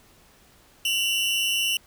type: tone pair together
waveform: 40% pulse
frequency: 2756 / 2960 Hz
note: F7 / F#7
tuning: -24 / 0 cents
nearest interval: minor second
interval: 124 cents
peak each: -24 dBFS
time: 0.85-1.77 s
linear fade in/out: 2 ms
effects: pink hiss -56 dBFS RMS until 1.86 s